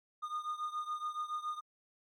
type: beating tone pair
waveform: triangle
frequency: 1221 / 1228.1 Hz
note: D#6 / D#6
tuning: -33 / -23 cents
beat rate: 7.1 Hz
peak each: -36 / -39 dBFS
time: 0.22-1.61 s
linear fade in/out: 20 ms
effects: MP3 64 kbps